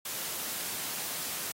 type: noise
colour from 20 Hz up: white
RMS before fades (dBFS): -36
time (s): 0.05-1.52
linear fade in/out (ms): 5
effects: high-pass 100 Hz 12 dB/octave + AAC 48 kbps